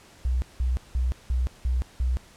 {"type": "tone bursts", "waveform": "sine", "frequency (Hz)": 62.6, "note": "B1", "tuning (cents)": 24, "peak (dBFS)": -21, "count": 6, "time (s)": [0.25, 2.17], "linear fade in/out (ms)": 0, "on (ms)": 170, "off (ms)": 180, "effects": ["pink hiss -52 dBFS RMS until 2.36 s", "low-pass 10000 Hz 12 dB/octave"]}